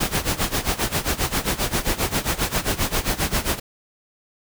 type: noise with tremolo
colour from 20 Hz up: pink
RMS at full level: -20 dBFS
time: 0-3.6 s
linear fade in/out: 10 ms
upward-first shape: sine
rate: 7.5 Hz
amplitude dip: 85%
effects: none